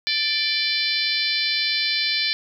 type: harmonic tone with a mistuned harmonic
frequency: 587.3 Hz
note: D5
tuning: in tune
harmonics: 3 / 4 / 5 / 6 / 7 / 8 / 9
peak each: -31 / -26 / -31 / -28 / -25 / -27 / -31 dBFS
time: 0.07-2.33 s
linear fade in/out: 0 ms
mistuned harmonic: 5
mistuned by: +45 cents
effects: 9-bit